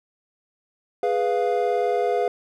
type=chord; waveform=triangle; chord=F diminished; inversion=first; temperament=equal; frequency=415.3 / 493.9 / 698.5 Hz; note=Ab4 / Cb5 / F5; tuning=0 / 0 / 0 cents; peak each=-22 dBFS; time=1.03-2.28 s; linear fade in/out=2 ms; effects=none